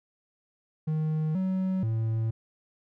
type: tone with pitch steps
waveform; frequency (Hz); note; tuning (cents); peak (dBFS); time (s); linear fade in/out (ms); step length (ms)
triangle; 155.9 / 187.9 / 112; D#3 / F#3 / A2; +4 / +27 / +31; -23; 0.87-2.31; 10; 480
effects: none